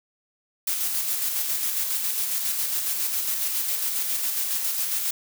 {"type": "noise with tremolo", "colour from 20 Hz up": "blue", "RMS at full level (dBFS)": -25, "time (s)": [0.67, 5.11], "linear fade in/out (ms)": 5, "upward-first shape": "square", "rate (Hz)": 7.3, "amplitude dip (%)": 30, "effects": []}